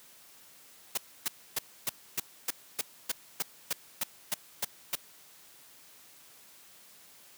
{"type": "noise bursts", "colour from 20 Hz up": "white", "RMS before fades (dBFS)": -30, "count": 14, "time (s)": [0.95, 4.954], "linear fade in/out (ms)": 5, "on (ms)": 26, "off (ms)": 280, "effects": ["white hiss -56 dBFS RMS until 7.37 s", "high-pass 100 Hz 12 dB/octave"]}